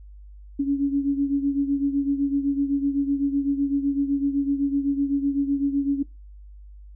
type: beating tone pair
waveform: sine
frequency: 278.6 / 286.5 Hz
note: C#4 / D4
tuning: +9 / -43 cents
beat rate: 7.9 Hz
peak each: -21 / -26 dBFS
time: 0.59-6.03 s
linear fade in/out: 10 ms
effects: noise-tail reverb RT60 0.2 s tail -20 dB re dry + added 50 Hz sine -41 dBFS peak until 6.95 s